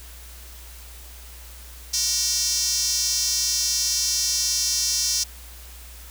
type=tone with high-pass filter; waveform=square; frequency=209.3 Hz; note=G#3; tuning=14 cents sharp; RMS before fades=-23 dBFS; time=1.93-5.24 s; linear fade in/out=10 ms; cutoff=5500 Hz; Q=4.3; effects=added 60 Hz sine -41 dBFS peak until 6.1 s + white hiss -45 dBFS RMS until 6.1 s